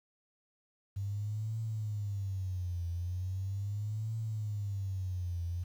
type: tone with vibrato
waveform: sine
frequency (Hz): 98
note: G2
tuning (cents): 0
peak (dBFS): -33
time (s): 0.96-5.64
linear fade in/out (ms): 10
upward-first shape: triangle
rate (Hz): 0.39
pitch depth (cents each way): 240
effects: 10-bit